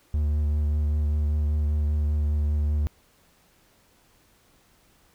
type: tone with vibrato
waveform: triangle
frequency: 74.6 Hz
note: D2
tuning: 28 cents sharp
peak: -19 dBFS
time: 0.14-2.87 s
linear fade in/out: 0 ms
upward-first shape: triangle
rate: 5.1 Hz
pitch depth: 21 cents each way
effects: pink hiss -61 dBFS RMS until 5.14 s